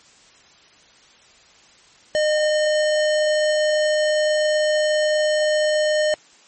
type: tone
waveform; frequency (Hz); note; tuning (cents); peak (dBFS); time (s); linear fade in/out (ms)
square; 610; D#5; -34; -17; 2.15-6.14; 0
effects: white hiss -51 dBFS RMS until 6.47 s + MP3 32 kbps